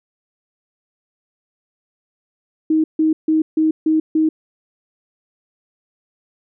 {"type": "tone bursts", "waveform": "sine", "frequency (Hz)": 314.8, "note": "D#4", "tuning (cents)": 20, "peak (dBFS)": -12, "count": 6, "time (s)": [2.7, 4.29], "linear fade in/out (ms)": 5, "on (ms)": 140, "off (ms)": 150, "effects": []}